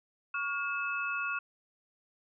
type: tone cluster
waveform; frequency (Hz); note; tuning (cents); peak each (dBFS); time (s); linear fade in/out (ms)
sine; 1125 / 1418 / 2604; C#6 / F6 / E7; +25 / +26 / -22; -37 / -34 / -36; 0.34-1.39; 5
effects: none